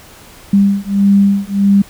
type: beating tone pair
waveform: sine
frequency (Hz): 198.4 / 200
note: G3 / G3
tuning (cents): +21 / +35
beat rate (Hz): 1.6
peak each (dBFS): -11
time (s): 0.53-1.82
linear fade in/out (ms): 5
effects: pink hiss -39 dBFS RMS until 1.89 s